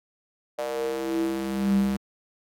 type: tone with high-pass filter sweep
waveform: square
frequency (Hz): 66.5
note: C2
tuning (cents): +29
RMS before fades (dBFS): -26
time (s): 0.58-1.97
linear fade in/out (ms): 10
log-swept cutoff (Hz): 590 to 160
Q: 6.4
effects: AAC 64 kbps